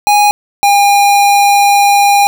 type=tone pair in turn; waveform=square; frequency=825 / 808.5 Hz; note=G#5 / G#5; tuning=-12 / -47 cents; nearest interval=unison; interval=35 cents; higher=first; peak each=-6 dBFS; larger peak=neither; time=0.07-0.31 / 0.63-2.27 s; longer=second; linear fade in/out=0 ms; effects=none